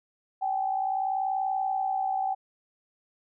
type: tone pair together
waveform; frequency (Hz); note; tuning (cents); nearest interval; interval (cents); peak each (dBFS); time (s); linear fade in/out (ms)
sine; 769.4 / 830; G5 / G#5; -33 / -1; minor second; 132; -26 / -33; 0.41-2.35; 20
effects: none